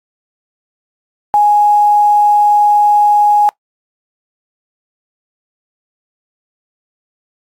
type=tone with quantisation; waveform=sine; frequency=830.6 Hz; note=G#5; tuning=in tune; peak=-6 dBFS; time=1.34-3.49 s; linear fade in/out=0 ms; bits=6; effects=noise-tail reverb RT60 0.1 s tail -23 dB re dry + AAC 48 kbps